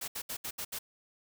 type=noise bursts at uneven times; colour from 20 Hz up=white; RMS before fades=-38 dBFS; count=6; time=0.01-0.08 / 0.15-0.22 / 0.29-0.37 / 0.44-0.51 / 0.58-0.65 / 0.72-0.79 s; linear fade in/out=10 ms; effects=none